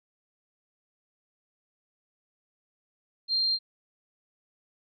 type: tone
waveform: sine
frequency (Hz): 4186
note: C8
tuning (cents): 0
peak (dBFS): -23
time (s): 3.28-3.59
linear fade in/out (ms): 50
effects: none